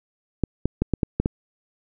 clicks, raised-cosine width 3 ms, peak -7 dBFS, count 7, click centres 0.437 / 0.656 / 0.82 / 0.937 / 1.032 / 1.2 / 1.259 s, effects none

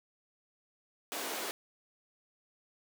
pink high-pass noise, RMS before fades -38 dBFS, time 1.12-1.51 s, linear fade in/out 0 ms, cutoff 300 Hz, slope 24 dB/octave, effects none

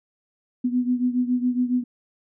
sine beating tone pair, 246.6 / 253.8 Hz, B3 / B3, -2 / +47 cents, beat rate 7.2 Hz, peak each -21 / -25 dBFS, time 0.64-1.84 s, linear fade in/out 10 ms, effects none

